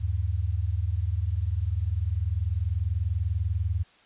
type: tone pair together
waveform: sine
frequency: 77.7 / 97.9 Hz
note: D#2 / G2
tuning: -2 / -2 cents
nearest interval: major third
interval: 400 cents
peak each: -27 dBFS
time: 0-3.84 s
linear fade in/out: 20 ms
effects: white hiss -58 dBFS RMS until 4.05 s + resampled to 8000 Hz